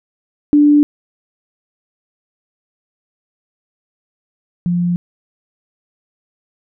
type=tone pair in turn; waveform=sine; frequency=293.7 / 175.09 Hz; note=D4 / F3; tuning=0 / +5 cents; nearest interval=major sixth; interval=895 cents; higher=first; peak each=-6 / -13 dBFS; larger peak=first; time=0.53-0.83 / 4.66-4.96 s; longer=neither; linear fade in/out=0 ms; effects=none